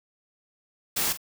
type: noise with echo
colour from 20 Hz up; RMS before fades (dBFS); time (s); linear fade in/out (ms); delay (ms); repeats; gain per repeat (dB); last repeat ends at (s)
white; -26; 0.96-1.13; 10; 44; 1; -12; 1.174
effects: none